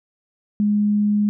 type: tone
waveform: sine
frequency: 207.7 Hz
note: G#3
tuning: in tune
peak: -15 dBFS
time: 0.6-1.29 s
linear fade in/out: 0 ms
effects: none